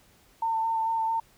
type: tone with vibrato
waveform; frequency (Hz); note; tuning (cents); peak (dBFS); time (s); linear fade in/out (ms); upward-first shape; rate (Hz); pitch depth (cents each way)
sine; 900; A5; +39; -24; 0.42-1.2; 5; square; 4.5; 14
effects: pink hiss -60 dBFS RMS until 1.37 s